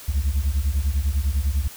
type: beating tone pair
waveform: sine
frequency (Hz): 65.41 / 75.41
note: C2 / D2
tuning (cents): 0 / +46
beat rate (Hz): 10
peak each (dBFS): -20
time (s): 0.08-1.68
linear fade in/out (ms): 10
effects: tanh soft clip ceiling -16 dBFS + white hiss -41 dBFS RMS until 1.76 s